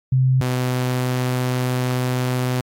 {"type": "tone pair in turn", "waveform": ["sine", "sawtooth"], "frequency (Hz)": [130, 126.3], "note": ["C3", "B2"], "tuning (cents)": [-11, 39], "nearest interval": "unison", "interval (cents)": 50, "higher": "first", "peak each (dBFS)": [-13, -15], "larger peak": "first", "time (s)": [[0.12, 0.41], [0.41, 2.61]], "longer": "second", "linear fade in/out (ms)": 5, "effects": ["AAC 64 kbps"]}